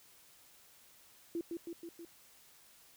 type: tone with echo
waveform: sine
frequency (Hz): 337.3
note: E4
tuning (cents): +40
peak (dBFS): -34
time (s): 1.35-1.41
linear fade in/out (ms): 2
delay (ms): 160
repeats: 4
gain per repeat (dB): -3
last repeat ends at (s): 2.05
effects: white hiss -62 dBFS RMS until 2.96 s